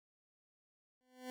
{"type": "tone with exponential growth", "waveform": "20% pulse", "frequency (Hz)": 253.7, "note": "B3", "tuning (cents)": 47, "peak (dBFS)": -36, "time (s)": [1.01, 1.3], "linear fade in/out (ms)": 0, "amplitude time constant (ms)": 62, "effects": []}